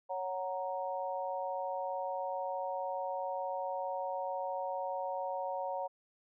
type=chord; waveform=sine; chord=F# major; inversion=second; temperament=equal; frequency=554.4 / 740 / 932.3 Hz; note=C#5 / F#5 / A#5; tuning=0 / 0 / 0 cents; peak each=-38 / -39 / -39 dBFS; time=0.09-5.88 s; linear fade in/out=20 ms; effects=none